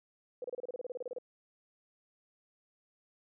sine tone bursts, 497.6 Hz, B4, 13 cents sharp, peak -36 dBFS, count 15, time 0.42-1.185 s, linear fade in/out 2 ms, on 23 ms, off 30 ms, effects none

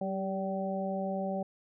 harmonic tone with a mistuned harmonic, 192 Hz, G3, 36 cents flat, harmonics 1 / 2 / 3 / 4, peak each -34 / -41 / -35 / -38 dBFS, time 0.01-1.43 s, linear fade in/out 5 ms, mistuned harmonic 2, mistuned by +31 cents, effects none

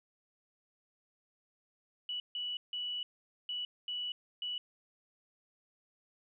sine tone bursts at uneven times, 2950 Hz, F#7, 6 cents flat, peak -35 dBFS, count 6, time 2.09-2.2 / 2.35-2.57 / 2.73-3.03 / 3.49-3.65 / 3.88-4.12 / 4.42-4.58 s, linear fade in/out 2 ms, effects none

